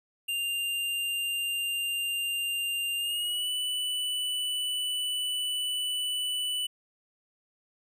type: tone with pitch glide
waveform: square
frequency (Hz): 2794 to 2977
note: F7 to F#7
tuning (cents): 0 to +10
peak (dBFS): -29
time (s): 0.28-6.67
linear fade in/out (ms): 10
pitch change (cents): +110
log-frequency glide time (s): 2.97-3.49
effects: none